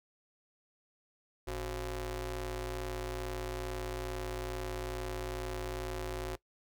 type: ring-modulated tone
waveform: sawtooth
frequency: 160.1 Hz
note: D#3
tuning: 50 cents sharp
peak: -29 dBFS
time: 1.47-6.36 s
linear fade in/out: 10 ms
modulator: 209 Hz
effects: noise-tail reverb RT60 0.1 s tail -20 dB re dry